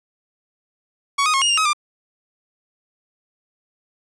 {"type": "tone with pitch steps", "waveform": "sawtooth", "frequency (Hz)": [1120, 1244, 1083, 2857, 2795, 1272, 1192], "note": ["C#6", "D#6", "C#6", "F7", "F7", "D#6", "D6"], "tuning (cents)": [18, -1, -41, 39, 1, 38, 25], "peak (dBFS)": -12, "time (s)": [1.18, 1.733], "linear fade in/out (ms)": 10, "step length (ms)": 79, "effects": ["resampled to 22050 Hz"]}